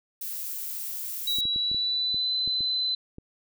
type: noise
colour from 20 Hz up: violet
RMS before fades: -34 dBFS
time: 0.21-1.41 s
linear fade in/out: 5 ms
type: tone with pitch glide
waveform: sine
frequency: 3896 to 4033 Hz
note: B7 to B7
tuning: -24 to +36 cents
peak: -24 dBFS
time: 1.27-2.95 s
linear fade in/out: 5 ms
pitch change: +60 cents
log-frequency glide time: 1.46-2.34 s
type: clicks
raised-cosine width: 3 ms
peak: -28 dBFS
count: 9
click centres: 1.386 / 1.454 / 1.561 / 1.715 / 1.746 / 2.144 / 2.476 / 2.607 / 3.184 s
effects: none